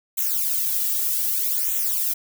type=noise with flanger; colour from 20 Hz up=violet; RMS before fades=-23 dBFS; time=0.17-2.14 s; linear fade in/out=10 ms; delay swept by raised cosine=0.2 to 2 ms; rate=0.64 Hz; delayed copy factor=-0.9; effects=none